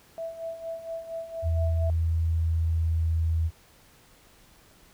sine tone with tremolo, 659.3 Hz, E5, in tune, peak -30 dBFS, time 0.18-1.9 s, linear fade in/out 0 ms, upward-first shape sine, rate 4.3 Hz, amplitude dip 70%
sine tone with pitch glide, 82.2 to 81.44 Hz, E2 to E2, -4 to -20 cents, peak -22 dBFS, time 1.42-3.51 s, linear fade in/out 50 ms, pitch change -16 cents, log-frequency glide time 1.76-3.35 s
effects pink hiss -57 dBFS RMS until 4.93 s

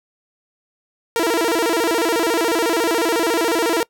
sawtooth tone with vibrato, 392 Hz, G4, in tune, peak -12 dBFS, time 1.16-3.83 s, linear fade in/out 0 ms, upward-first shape square, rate 14 Hz, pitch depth 290 cents each way, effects noise-tail reverb RT60 0.1 s tail -23 dB re dry

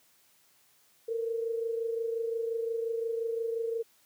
sine tone pair together, 455.3 / 481 Hz, A#4 / B4, -41 / -46 cents, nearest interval minor second, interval 95 cents, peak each -30 / -38 dBFS, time 1.08-3.83 s, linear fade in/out 10 ms, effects white hiss -65 dBFS RMS until 4.05 s + high-pass 80 Hz 12 dB/octave

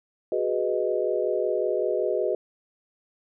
sine chord, G# minor seventh, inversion third, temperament equal, 370 / 415.3 / 493.9 / 622.3 Hz, F#4 / G#4 / B4 / D#5, 0 / 0 / 0 / 0 cents, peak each -28 dBFS, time 0.32-2.35 s, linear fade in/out 2 ms, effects none

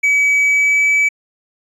triangle tone with pitch glide, 2280 to 2295 Hz, C#7 to D7, +48 to -40 cents, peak -9 dBFS, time 0.03-1.09 s, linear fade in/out 10 ms, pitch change +12 cents, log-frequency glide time 0.43-0.87 s, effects resampled to 24000 Hz

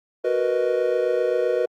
triangle chord, B major seventh, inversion second, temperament equal, 370 / 466.2 / 493.9 / 622.3 Hz, F#4 / A#4 / B4 / D#5, 0 / 0 / 0 / 0 cents, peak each -24 / -24 / -20 / -25 dBFS, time 0.24-1.66 s, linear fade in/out 10 ms, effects Opus 48 kbps

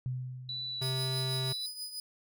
sine tone with exponential decay, 127.2 Hz, C3, 48 cents flat, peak -30 dBFS, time 0.06-1.31 s, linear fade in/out 0 ms, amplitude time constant 270 ms
sine tone with vibrato, 3951 Hz, B7, in tune, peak -35 dBFS, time 0.49-1.66 s, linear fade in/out 2 ms, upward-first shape sine, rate 1.9 Hz, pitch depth 9 cents each way
square tone, 130.81 Hz, C3, in tune, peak -33 dBFS, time 0.81-1.53 s, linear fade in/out 10 ms
sawtooth tone with tremolo, 4978 Hz, D#8, in tune, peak -33 dBFS, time 0.82-2 s, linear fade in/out 2 ms, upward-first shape triangle, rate 6.2 Hz, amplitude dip 70%
effects none

